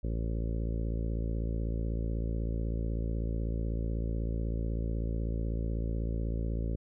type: harmonic tone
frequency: 56.1 Hz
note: A1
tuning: 34 cents sharp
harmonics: 1 / 2 / 3 / 4 / 5 / 6 / 7 / 8 / 9 / 10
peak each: -31 / -37 / -41 / -43 / -45 / -47 / -48 / -49 / -50 / -51 dBFS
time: 0.03-6.76 s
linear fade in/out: 10 ms
effects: none